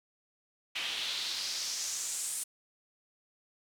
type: noise with band-pass filter sweep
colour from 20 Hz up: pink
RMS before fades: -36 dBFS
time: 0.75-2.44 s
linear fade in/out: 10 ms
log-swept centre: 2900 to 9200 Hz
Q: 2.8
effects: none